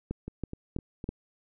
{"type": "two click trains", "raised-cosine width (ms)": 3, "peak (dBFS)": [-24, -19], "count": [4, 4], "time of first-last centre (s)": [[0.28, 1.041], [0.11, 1.09]], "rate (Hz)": [3.94, 3.06], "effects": []}